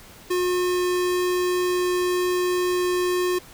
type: tone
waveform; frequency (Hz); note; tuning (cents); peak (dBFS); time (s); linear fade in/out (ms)
square; 360.1; F#4; -47; -21; 0.3-3.39; 10
effects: pink hiss -46 dBFS RMS until 3.53 s

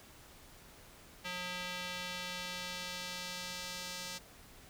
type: tone with band-pass filter sweep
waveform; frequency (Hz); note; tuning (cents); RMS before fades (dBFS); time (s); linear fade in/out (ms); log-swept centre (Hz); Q
square; 180; F#3; -47; -42; 1.24-4.19; 20; 2900 to 5400; 1.1
effects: pink hiss -57 dBFS RMS until 4.69 s

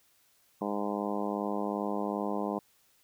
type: harmonic tone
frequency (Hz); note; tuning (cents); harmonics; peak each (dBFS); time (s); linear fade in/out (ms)
102.6; G#2; -21; 2 / 3 / 4 / 5 / 6 / 7 / 8 / 9 / 10; -35 / -37 / -38 / -39 / -40 / -40 / -41 / -42 / -42; 0.61-2.59; 5
effects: white hiss -67 dBFS RMS until 3.03 s

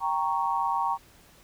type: chord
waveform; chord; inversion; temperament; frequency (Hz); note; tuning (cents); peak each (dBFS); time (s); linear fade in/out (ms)
sine; G diminished; none; equal; 784 / 932.3 / 1108.7; G5 / Bb5 / Db6; 0 / 0 / 0; -30 / -27 / -29; 0-0.98; 50
effects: pink hiss -56 dBFS RMS until 1.43 s

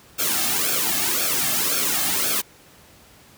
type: noise with flanger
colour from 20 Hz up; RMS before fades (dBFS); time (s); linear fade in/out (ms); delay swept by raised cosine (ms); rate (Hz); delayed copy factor
white; -22; 0.18-2.42; 20; 1 to 2.1; 1.9; -0.8
effects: pink hiss -50 dBFS RMS until 3.37 s + high-pass 60 Hz 12 dB/octave

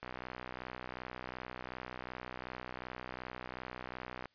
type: click train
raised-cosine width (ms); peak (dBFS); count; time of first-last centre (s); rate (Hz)
0.5; -27; 266; 0.03-4.256; 62.7
effects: white hiss -72 dBFS RMS until 4.34 s + resampled to 11025 Hz

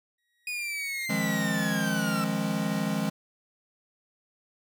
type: tone with exponential growth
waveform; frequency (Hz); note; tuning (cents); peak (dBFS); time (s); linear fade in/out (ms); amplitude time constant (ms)
30% pulse; 1900; A#6; +33; -36; 0.18-1.06; 5; 190
type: linear sweep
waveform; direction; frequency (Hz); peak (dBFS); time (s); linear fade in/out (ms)
40% pulse; down; 2489 to 1318.5; -30; 0.47-2.24; 2
type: chord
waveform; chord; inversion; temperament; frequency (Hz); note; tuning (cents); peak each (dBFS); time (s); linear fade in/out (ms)
square; F minor seventh; third; equal with one note detuned; 155.56 / 174.61 / 207.7 / 267.3; Eb3 / F3 / Ab3 / C4; 0 / 0 / 0 / +37; -35 / -33 / -30 / -35; 1.09-3.1; 10
effects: none

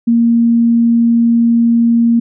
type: tone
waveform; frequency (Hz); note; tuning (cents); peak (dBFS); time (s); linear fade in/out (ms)
sine; 233.1; A#3; 0; -7; 0.07-2.2; 10
effects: none

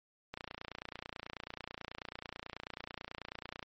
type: click train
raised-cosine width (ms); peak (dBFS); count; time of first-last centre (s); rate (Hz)
0.3; -25; 97; 0.34-3.628; 29.2
effects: MP3 32 kbps

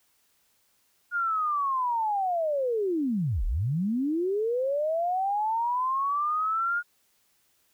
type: linear two-way sweep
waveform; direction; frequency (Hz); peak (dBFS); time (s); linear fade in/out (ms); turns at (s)
sine; down then up; 1436 to 31.76 to 1436; -24; 1.11-6.83; 50; 3.45
effects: white hiss -68 dBFS RMS until 7.73 s

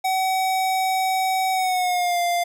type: tone with pitch glide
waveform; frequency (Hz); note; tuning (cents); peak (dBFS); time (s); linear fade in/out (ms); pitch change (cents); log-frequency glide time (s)
square; 756 to 697.3; F#5 to F5; +37 to -3; -20; 0.04-2.44; 10; -140; 1.52-2.2
effects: none

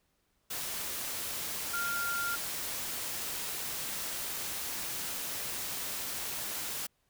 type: tone in noise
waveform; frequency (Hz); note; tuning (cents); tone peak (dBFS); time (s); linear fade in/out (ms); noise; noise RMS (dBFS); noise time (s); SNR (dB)
sine; 1395; F6; -2; -32; 1.73-2.36; 10; white; -37; 0.5-6.87; +2
effects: pink hiss -75 dBFS RMS until 7.09 s

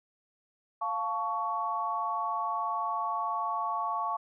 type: chord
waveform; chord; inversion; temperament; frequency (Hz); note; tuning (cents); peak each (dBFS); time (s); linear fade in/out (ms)
sine; F augmented; none; equal with one note detuned; 698.5 / 880 / 1118.4; F5 / A5 / C#6; 0 / 0 / +15; -36 / -34 / -31; 0.81-4.17; 10
effects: none

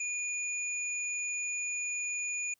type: tone pair together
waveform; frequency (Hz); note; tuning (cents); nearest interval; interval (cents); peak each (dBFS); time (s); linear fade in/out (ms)
sine; 2454 / 6933; D#7 / A8; -25 / -27; octave + tritone; 1798; -34 / -36; 0-2.54; 5
effects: white hiss -74 dBFS RMS until 2.59 s

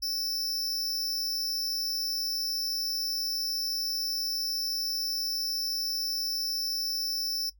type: tone with amplitude modulation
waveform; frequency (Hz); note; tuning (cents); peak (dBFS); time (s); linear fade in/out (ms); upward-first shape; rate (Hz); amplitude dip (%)
45% pulse; 5274; E8; 0; -25; 0.02-7.5; 10; sine; 287; 95
effects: noise-tail reverb RT60 0.1 s tail -18 dB re dry + added 50 Hz sine -56 dBFS peak until 7.59 s

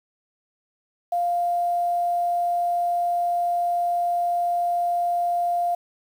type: tone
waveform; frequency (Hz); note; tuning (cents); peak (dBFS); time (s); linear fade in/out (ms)
sine; 698.5; F5; 0; -20; 1.12-5.75; 5
effects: 8-bit

